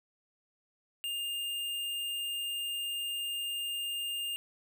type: tone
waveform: square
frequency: 2811 Hz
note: F7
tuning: 11 cents sharp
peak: -34 dBFS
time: 1.04-4.36 s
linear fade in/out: 0 ms
effects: none